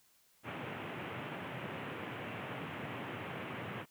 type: band-pass noise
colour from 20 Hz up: pink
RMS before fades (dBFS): -43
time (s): 0.43-3.86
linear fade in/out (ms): 50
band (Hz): 100 to 3000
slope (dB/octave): 48
effects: white hiss -69 dBFS RMS until 3.9 s